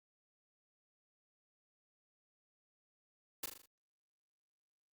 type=noise with echo; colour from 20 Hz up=white; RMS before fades=-40 dBFS; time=3.43-3.46 s; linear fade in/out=5 ms; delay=40 ms; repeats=5; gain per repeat=-5 dB; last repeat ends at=3.66 s; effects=Opus 48 kbps